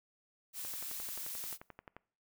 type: noise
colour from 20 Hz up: blue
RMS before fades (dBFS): -42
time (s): 0.53-1.58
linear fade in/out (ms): 50
type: click train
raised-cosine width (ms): 0.5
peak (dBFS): -33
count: 16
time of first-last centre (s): 0.65-1.966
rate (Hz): 11.4
effects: noise-tail reverb RT60 0.5 s tail -23 dB re dry